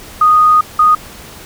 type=tone bursts at uneven times; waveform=sine; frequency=1239 Hz; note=D#6; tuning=8 cents flat; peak=-5 dBFS; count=2; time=0.21-0.61 / 0.79-0.95 s; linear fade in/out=5 ms; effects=pink hiss -34 dBFS RMS until 1.45 s